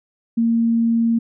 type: tone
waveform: sine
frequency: 230.3 Hz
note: A#3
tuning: 21 cents flat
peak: -14 dBFS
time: 0.37-1.19 s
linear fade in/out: 10 ms
effects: none